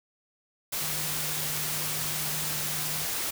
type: tone in noise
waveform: sine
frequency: 152.6 Hz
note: D#3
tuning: 33 cents flat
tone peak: -40 dBFS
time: 0.81-3.05 s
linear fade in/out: 10 ms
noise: white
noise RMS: -31 dBFS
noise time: 0.72-3.31 s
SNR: -12 dB
effects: none